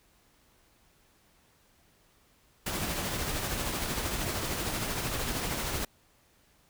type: noise with tremolo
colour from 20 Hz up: pink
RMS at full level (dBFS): -31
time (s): 2.66-5.85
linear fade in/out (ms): 5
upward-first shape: triangle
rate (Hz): 13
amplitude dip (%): 40
effects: pink hiss -65 dBFS RMS until 6.69 s